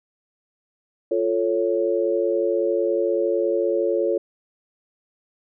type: chord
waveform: sine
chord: F augmented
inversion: none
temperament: equal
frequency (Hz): 349.2 / 440 / 554.4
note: F4 / A4 / C#5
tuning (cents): 0 / 0 / 0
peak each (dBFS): -23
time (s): 1.11-4.18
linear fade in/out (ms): 5
effects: none